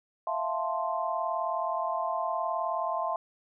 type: chord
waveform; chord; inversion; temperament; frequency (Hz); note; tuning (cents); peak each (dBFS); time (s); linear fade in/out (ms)
sine; F major seventh; third; equal; 659.3 / 698.5 / 880 / 1046.5; E5 / F5 / A5 / C6; 0 / 0 / 0 / 0; -33 / -34 / -35 / -32; 0.27-3.16; 2
effects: none